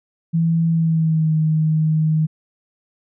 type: tone with pitch glide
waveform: sine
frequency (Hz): 165.1 to 156.65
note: E3 to D#3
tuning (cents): +3 to +12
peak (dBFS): -14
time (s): 0.33-2.27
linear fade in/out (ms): 20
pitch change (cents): -91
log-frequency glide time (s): 0.69-1.34
effects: none